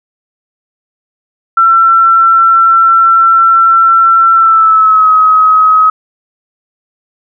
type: tone with pitch glide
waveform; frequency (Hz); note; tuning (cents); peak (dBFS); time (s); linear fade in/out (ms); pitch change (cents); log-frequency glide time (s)
sine; 1347 to 1271.4; E6 to D#6; +37 to +37; -3; 1.57-5.9; 5; -100; 4.34-5.1
effects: none